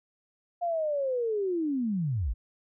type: linear sweep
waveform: sine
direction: down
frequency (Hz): 708 to 43.65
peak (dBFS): -26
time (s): 0.61-2.34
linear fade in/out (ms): 20
effects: none